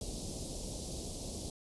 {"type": "band-stop noise", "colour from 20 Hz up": "pink", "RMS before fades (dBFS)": -41, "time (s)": [0.01, 1.5], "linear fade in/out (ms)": 2, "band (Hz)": [630, 4100], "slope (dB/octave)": 24, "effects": ["resampled to 24000 Hz"]}